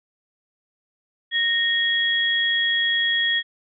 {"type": "tone pair together", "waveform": "sine", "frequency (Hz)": [1855, 3313], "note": ["A#6", "G#7"], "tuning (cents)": [-9, -5], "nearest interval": "minor seventh", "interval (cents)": 1004, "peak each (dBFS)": -21, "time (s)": [1.31, 3.43], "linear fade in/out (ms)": 50, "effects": []}